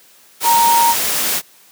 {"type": "tone in noise", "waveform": "sine", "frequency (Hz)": 932.3, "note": "A#5", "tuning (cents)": 0, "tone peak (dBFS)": -10, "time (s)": [0.43, 0.95], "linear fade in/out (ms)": 50, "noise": "white", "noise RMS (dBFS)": -18, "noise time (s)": [0.4, 1.42], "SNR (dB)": 5, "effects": ["white hiss -48 dBFS RMS until 1.71 s", "high-pass 150 Hz 12 dB/octave"]}